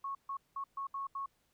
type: tone bursts at uneven times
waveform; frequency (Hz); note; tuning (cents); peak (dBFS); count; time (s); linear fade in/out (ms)
sine; 1100; C#6; -14; -36; 6; 0.04-0.15 / 0.29-0.37 / 0.56-0.64 / 0.77-0.87 / 0.94-1.07 / 1.15-1.26; 5
effects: pink hiss -75 dBFS RMS until 1.53 s